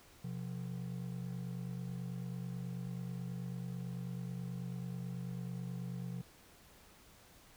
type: ring-modulated tone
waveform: triangle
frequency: 151.8 Hz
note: D#3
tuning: 42 cents flat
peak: -34 dBFS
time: 0.24-6.22 s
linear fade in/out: 5 ms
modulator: 24.6 Hz
effects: pink hiss -61 dBFS RMS until 7.56 s